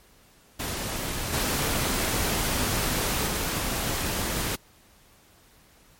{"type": "noise with level steps", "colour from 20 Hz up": "pink", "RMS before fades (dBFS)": [-31, -26, -28], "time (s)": [0.59, 4.56], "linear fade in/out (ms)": 10, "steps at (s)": [1.32, 3.26], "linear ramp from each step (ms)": 20, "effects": ["pink hiss -57 dBFS RMS until 5.99 s", "MP3 64 kbps"]}